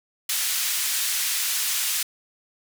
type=band-pass noise; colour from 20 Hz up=white; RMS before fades=-25 dBFS; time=0.29-2.03 s; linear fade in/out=5 ms; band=1800 to 14000 Hz; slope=12 dB/octave; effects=none